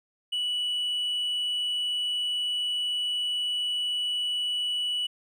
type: tone with hard clipping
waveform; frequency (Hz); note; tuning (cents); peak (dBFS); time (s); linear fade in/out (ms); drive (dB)
triangle; 2951; F#7; -5; -25; 0.32-5.07; 10; 1
effects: none